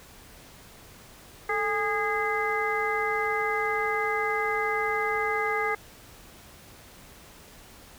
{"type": "harmonic tone with a mistuned harmonic", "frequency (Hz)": 411, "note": "G#4", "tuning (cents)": -18, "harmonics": [1, 2, 3, 4, 5], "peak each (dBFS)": [-30, -31, -31, -33, -30], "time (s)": [1.49, 5.75], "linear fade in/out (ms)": 5, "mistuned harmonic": 1, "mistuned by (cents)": 110, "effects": ["pink hiss -50 dBFS RMS until 7.98 s"]}